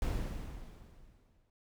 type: noise with exponential decay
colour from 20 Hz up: brown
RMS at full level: -31 dBFS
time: 0.02-1.5 s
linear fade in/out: 1 ms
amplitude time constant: 320 ms
effects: none